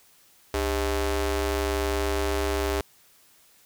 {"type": "ring-modulated tone", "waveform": "sawtooth", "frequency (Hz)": 233.1, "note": "A#3", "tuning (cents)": 0, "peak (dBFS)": -17, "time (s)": [0.54, 2.81], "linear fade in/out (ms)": 2, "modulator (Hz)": 167, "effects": ["white hiss -58 dBFS RMS until 3.65 s"]}